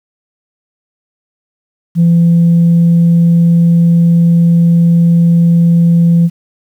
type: tone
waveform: sine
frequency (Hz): 169.3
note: E3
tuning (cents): +46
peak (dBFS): -3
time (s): 1.95-6.3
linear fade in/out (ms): 50
effects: tanh soft clip ceiling -2 dBFS + 7-bit